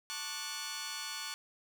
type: chord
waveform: 10% pulse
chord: D major seventh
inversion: second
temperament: just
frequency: 881 / 1101.2 / 1174.7 / 1468.3 Hz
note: A5 / C#6 / D6 / F#6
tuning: +2 / -12 / 0 / -14 cents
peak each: -39 / -37 / -38 / -34 dBFS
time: 0.1-1.34 s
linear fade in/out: 0 ms
effects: none